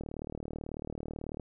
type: click train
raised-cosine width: 2 ms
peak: -25 dBFS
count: 54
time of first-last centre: 0.01-1.397 s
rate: 38.2 Hz
effects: none